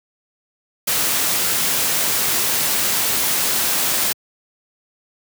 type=noise; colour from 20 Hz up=white; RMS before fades=-19 dBFS; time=0.87-4.13 s; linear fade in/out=10 ms; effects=high-pass 100 Hz 12 dB/octave